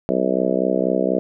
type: harmonic tone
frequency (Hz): 64.1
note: C2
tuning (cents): -35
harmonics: 3 / 4 / 5 / 6 / 7 / 8 / 9 / 10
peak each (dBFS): -25 / -25 / -25 / -25 / -25 / -25 / -25 / -25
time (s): 0.09-1.19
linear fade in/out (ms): 0
effects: none